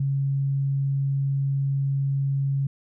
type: tone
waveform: sine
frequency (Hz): 137.8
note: C#3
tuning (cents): -10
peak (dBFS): -21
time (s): 0-2.67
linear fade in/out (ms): 5
effects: none